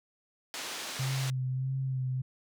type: band-pass noise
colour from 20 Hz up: white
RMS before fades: -39 dBFS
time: 0.54-1.3 s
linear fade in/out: 0 ms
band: 260 to 5900 Hz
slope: 12 dB/octave
type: tone with vibrato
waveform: sine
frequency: 131.1 Hz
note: C3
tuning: 4 cents sharp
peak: -29 dBFS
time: 0.99-2.22 s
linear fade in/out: 10 ms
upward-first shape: sine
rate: 1.6 Hz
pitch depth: 33 cents each way
effects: none